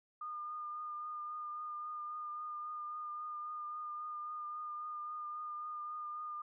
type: tone with vibrato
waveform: sine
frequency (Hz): 1214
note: D#6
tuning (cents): -43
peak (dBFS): -40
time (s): 0.21-6.42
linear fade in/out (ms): 5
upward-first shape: triangle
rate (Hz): 3.7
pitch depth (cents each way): 21
effects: none